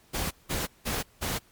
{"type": "noise bursts", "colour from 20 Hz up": "pink", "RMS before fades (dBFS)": -30, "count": 4, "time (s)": [0.13, 1.39], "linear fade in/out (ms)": 20, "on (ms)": 180, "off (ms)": 180, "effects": ["pink hiss -60 dBFS RMS until 1.51 s", "MP3 96 kbps"]}